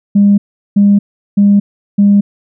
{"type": "tone bursts", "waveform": "sine", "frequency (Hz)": 202.2, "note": "G#3", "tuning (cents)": -46, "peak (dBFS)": -3, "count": 4, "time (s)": [0.15, 2.21], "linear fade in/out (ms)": 10, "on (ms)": 230, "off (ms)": 380, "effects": ["tanh soft clip ceiling 0 dBFS"]}